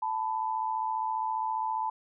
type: tone pair together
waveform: sine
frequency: 880 / 994.9 Hz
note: A5 / B5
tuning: 0 / +12 cents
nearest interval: major second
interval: 212 cents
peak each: -30 / -32 dBFS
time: 0.02-1.9 s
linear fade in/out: 5 ms
effects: none